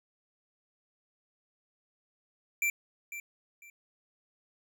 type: tone with echo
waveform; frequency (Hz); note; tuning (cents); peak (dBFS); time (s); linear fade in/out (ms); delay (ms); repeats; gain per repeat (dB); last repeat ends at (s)
square; 2349; D7; 0; -27; 2.62-2.7; 2; 500; 2; -12; 3.7
effects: none

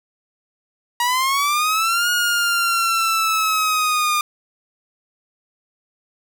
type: linear two-way sweep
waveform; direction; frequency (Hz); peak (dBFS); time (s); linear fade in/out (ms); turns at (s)
sawtooth; up then down; 952 to 1442 to 1208; -13; 1-4.21; 2; 2.1
effects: none

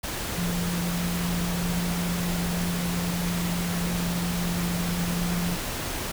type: tone in noise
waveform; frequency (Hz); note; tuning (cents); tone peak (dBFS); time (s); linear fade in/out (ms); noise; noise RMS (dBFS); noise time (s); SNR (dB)
sine; 174.2; F3; -4; -26; 0.37-5.56; 10; pink; -31; 0.03-6.12; +2
effects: none

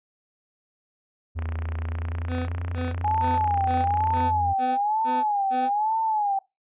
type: tone with pitch glide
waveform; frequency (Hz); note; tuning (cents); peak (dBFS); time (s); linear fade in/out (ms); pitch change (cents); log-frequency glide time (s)
triangle; 81.1 to 86.92; E2 to F2; -28 to -8; -25; 1.35-4.54; 20; +120; 1.78-2.7
type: click train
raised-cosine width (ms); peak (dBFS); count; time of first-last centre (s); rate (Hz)
0.5; -21; 86; 1.39-4.205; 30.2
type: tone bursts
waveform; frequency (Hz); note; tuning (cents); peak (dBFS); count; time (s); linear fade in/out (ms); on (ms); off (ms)
25% pulse; 252.4; B3; +38; -25; 8; 2.28-5.7; 50; 200; 260
type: tone with vibrato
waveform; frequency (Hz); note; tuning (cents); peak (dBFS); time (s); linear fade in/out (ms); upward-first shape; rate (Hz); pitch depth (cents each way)
sine; 830.6; G#5; 0; -21; 3.04-6.39; 5; sine; 1.1; 130
effects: noise-tail reverb RT60 0.2 s tail -20 dB re dry + resampled to 8000 Hz

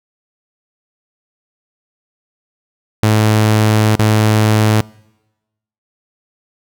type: tone with dropouts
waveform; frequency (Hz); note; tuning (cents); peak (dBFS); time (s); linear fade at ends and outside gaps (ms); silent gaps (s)
sawtooth; 108; A2; -32; -5; 3.03-4.81; 0; 3.953-3.994
effects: noise-tail reverb RT60 1.0 s tail -25 dB re dry

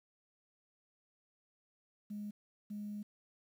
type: tone bursts at uneven times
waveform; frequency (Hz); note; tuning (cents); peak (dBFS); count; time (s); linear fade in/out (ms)
sine; 207.7; G#3; 0; -39; 2; 2.1-2.31 / 2.7-3.03; 10
effects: tanh soft clip ceiling -35 dBFS + 11-bit

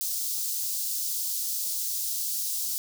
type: high-pass noise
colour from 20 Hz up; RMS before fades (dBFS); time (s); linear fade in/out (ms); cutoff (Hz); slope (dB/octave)
white; -30; 0.01-2.78; 0; 4500; 24
effects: none

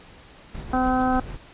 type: noise with tremolo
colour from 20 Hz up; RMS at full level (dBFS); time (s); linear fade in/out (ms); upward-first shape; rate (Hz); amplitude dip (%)
brown; -31; 0.54-1.37; 10; sine; 6.8; 45
type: harmonic tone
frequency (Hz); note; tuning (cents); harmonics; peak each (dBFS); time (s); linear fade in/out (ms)
256.1; C4; -37; 1 / 2 / 3 / 4 / 5 / 6; -22 / -30 / -23 / -33 / -29 / -33; 0.73-1.2; 5
effects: pink hiss -48 dBFS RMS until 1.53 s + resampled to 8000 Hz

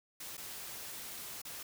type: noise with dropouts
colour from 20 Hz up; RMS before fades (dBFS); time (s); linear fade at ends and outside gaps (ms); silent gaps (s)
white; -45; 0.2-1.63; 5; 0.37-0.377 / 1.418-1.45
effects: none

